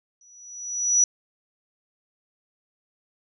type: tone with exponential growth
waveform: sine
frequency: 5880 Hz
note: F#8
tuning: 12 cents flat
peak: -13 dBFS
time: 0.21-1.04 s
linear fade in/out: 2 ms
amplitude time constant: 180 ms
effects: none